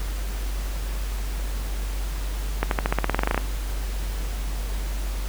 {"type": "accelerating click train", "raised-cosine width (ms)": 0.5, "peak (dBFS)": -6, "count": 15, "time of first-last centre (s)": [2.63, 3.377], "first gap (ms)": 82, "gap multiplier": 0.93, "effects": ["added 48 Hz sine -25 dBFS peak until 5.28 s", "pink hiss -38 dBFS RMS until 5.28 s"]}